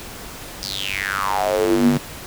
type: tone with high-pass filter sweep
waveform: square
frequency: 49 Hz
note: G1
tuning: in tune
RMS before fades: -20 dBFS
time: 0.62-1.98 s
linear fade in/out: 10 ms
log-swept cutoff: 5100 to 180 Hz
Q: 7
effects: pink hiss -35 dBFS RMS until 2.26 s